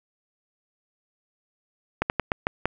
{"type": "slowing click train", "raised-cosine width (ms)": 0.5, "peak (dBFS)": -7, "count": 6, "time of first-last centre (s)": [2.02, 2.656], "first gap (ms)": 79, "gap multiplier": 1.24, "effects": []}